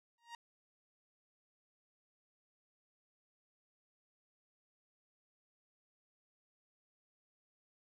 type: tone with exponential growth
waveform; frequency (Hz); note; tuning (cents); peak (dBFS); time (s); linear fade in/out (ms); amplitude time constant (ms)
sawtooth; 938; A#5; +11; -39; 0.18-0.35; 2; 36
effects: low-pass 7000 Hz 12 dB/octave